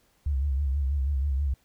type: tone with vibrato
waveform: sine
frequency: 69.3 Hz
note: C#2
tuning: in tune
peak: -23 dBFS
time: 0.26-1.54 s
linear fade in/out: 5 ms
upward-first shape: sine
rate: 6.2 Hz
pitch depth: 96 cents each way
effects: pink hiss -66 dBFS RMS until 1.64 s